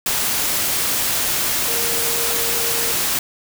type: tone in noise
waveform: sine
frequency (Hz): 466.2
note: A#4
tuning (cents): 0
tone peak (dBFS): -29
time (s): 1.68-2.92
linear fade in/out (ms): 2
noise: white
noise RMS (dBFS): -20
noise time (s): 0.06-3.19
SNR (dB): -12
effects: none